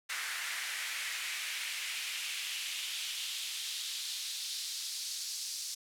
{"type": "noise with high-pass filter sweep", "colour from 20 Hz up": "pink", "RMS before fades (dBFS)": -38, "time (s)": [0.09, 5.75], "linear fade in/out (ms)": 10, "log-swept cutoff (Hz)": [1700, 5100], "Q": 2.1, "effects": ["low-pass 12000 Hz 12 dB/octave"]}